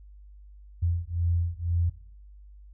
sine beating tone pair, 84.8 / 86.8 Hz, E2 / F2, +50 / -10 cents, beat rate 2 Hz, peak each -27 dBFS, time 0.82-1.9 s, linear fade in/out 10 ms, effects noise-tail reverb RT60 0.6 s tail -19 dB re dry + added 50 Hz sine -46 dBFS peak until 2.73 s

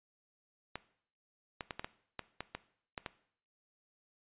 clicks, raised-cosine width 0.3 ms, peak -22 dBFS, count 10, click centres 0.756 / 1.608 / 1.708 / 1.795 / 1.845 / 2.193 / 2.406 / 2.55 / 2.978 / 3.062 s, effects noise-tail reverb RT60 0.6 s tail -17 dB re dry + resampled to 8000 Hz

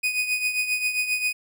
40% pulse tone with tremolo, 2489 Hz, D#7, in tune, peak -19 dBFS, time 0.03-1.33 s, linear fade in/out 10 ms, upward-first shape triangle, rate 7.5 Hz, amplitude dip 70%, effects none

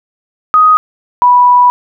sine tone pair in turn, 1251 / 982.9 Hz, D#6 / B5, +9 / -9 cents, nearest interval major third, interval 418 cents, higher first, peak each -3 dBFS, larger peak neither, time 0.54-0.77 / 1.22-1.7 s, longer second, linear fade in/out 0 ms, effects none

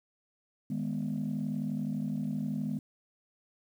sine chord, G# minor, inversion second, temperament equal, 155.56 / 207.7 / 246.9 Hz, D#3 / G#3 / B3, 0 / 0 / 0 cents, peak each -35 / -33 / -34 dBFS, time 0.7-2.79 s, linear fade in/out 5 ms, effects tanh soft clip ceiling -25 dBFS + 10-bit

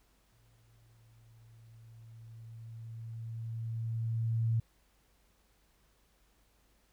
sine tone with exponential growth, 113.8 Hz, A#2, 41 cents flat, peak -26 dBFS, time 0.32-4.6 s, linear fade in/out 5 ms, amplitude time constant 930 ms, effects added 50 Hz sine -70 dBFS peak until 6.92 s + pink hiss -71 dBFS RMS until 6.92 s

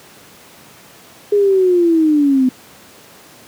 sine linear sweep, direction down, 415.5 to 251.2 Hz, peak -9 dBFS, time 1.32-2.49 s, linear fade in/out 5 ms, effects pink hiss -42 dBFS RMS until 3.47 s + high-pass 150 Hz 12 dB/octave

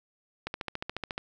click train, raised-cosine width 0.3 ms, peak -17 dBFS, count 11, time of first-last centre 0.47-1.179 s, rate 14.1 Hz, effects none

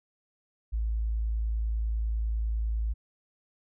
sine tone, 55 Hz, A1, in tune, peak -26 dBFS, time 0.72-2.94 s, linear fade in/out 20 ms, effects none

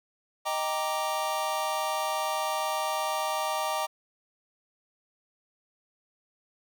square chord, Eb major seventh, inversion none, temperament equal with one note detuned, 624.1 / 784 / 932.3 / 1174.7 Hz, Eb5 / G5 / Bb5 / D6, +5 / 0 / 0 / 0 cents, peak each -34 dBFS, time 0.45-3.87 s, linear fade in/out 20 ms, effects none

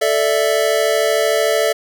square chord, A suspended fourth, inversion none, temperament just, 440 / 586.7 / 660 Hz, A4 / D5 / E5, 0 / -2 / +2 cents, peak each -19 dBFS, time 0.01-1.73 s, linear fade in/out 10 ms, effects none

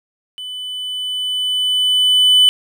triangle tone with level ramp, 3000 Hz, F#7, 23 cents sharp, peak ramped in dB -25 to -5 dBFS, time 0.38-2.49 s, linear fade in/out 0 ms, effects none

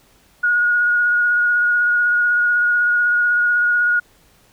sine tone with vibrato, 1445 Hz, F#6, 41 cents flat, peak -13 dBFS, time 0.43-4 s, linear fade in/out 10 ms, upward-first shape sine, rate 16 Hz, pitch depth 15 cents each way, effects pink hiss -54 dBFS RMS until 4.52 s

